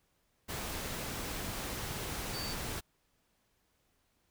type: tone in noise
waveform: sine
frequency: 4583 Hz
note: D8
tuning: 43 cents flat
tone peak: -40 dBFS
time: 2.33-2.54 s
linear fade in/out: 20 ms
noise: pink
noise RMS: -39 dBFS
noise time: 0.48-2.81 s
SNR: -4 dB
effects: pink hiss -75 dBFS RMS until 4.3 s